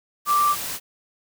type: tone in noise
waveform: sine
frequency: 1174.7 Hz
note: D6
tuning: in tune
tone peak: -16 dBFS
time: 0.26-0.56 s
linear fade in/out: 50 ms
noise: white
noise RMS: -30 dBFS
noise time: 0.25-0.8 s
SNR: +11 dB
effects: none